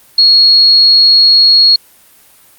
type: tone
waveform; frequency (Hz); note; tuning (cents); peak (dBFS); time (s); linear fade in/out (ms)
sine; 4314; C#8; -48; -3; 0.18-1.76; 5
effects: white hiss -44 dBFS RMS until 2.58 s + Opus 32 kbps